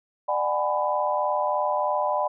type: chord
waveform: sine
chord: G# half-diminished seventh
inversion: second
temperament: just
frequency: 598 / 747.5 / 830.6 / 996.7 Hz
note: D5 / F#5 / G#5 / B5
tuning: +31 / +17 / 0 / +16 cents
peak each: -26 / -29 / -29 / -26 dBFS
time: 0.28-2.28 s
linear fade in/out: 10 ms
effects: none